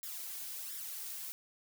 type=noise with flanger; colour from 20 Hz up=blue; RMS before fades=-43 dBFS; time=0.03-1.32 s; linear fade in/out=0 ms; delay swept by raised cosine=0.55 to 2.75 ms; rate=1.4 Hz; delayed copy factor=+0.6; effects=none